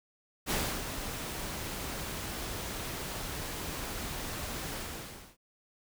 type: noise with ADSR envelope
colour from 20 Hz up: pink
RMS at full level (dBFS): -30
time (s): 0.46-5.37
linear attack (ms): 48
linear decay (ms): 310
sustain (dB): -8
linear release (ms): 610
effects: none